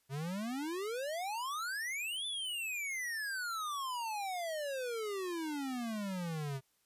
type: exponential two-way sweep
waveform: square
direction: up then down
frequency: 130.81 to 3539 to 130.81 Hz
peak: -37 dBFS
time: 0.09-6.61 s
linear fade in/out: 50 ms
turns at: 2.26 s
effects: white hiss -75 dBFS RMS until 6.85 s + resampled to 32000 Hz